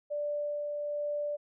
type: tone with tremolo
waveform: sine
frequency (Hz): 587.3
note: D5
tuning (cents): 0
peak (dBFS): -30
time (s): 0.1-1.37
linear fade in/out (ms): 20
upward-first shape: sine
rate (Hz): 1.2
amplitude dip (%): 25
effects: none